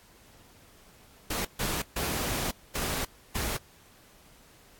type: noise bursts at uneven times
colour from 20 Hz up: pink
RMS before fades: -31 dBFS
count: 5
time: 1.3-1.45 / 1.59-1.82 / 1.96-2.51 / 2.75-3.05 / 3.35-3.57 s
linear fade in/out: 5 ms
effects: pink hiss -57 dBFS RMS until 4.79 s + AAC 64 kbps